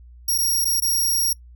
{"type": "tone with dropouts", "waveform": "5% pulse", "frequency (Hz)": 5610, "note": "F8", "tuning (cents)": 7, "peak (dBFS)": -13, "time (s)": [0.28, 1.33], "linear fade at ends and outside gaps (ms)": 5, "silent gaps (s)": [[0.38, 0.384], [0.646, 0.653], [0.802, 0.821]], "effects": ["noise-tail reverb RT60 0.1 s tail -22 dB re dry", "added 60 Hz sine -42 dBFS peak until 1.55 s"]}